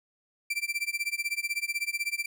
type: tone with tremolo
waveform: 40% pulse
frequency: 2349 Hz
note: D7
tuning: in tune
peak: -25 dBFS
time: 0.5-2.26 s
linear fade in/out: 5 ms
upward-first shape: sine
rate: 16 Hz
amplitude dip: 95%
effects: none